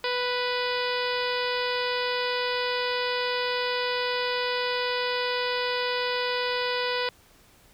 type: harmonic tone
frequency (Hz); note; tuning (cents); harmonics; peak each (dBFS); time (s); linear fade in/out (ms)
493.9; B4; 0; 1 / 2 / 3 / 4 / 5 / 6 / 7 / 8 / 9 / 10; -29 / -32 / -34 / -35 / -36 / -37 / -37 / -38 / -39 / -39; 0.04-7.09; 2
effects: pink hiss -57 dBFS RMS until 7.73 s